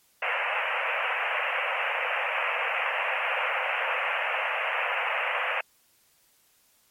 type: band-pass noise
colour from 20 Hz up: white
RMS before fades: -28 dBFS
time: 0.22-5.61 s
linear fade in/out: 5 ms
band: 490 to 2800 Hz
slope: 96 dB/octave
effects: white hiss -64 dBFS RMS until 6.9 s + MP3 64 kbps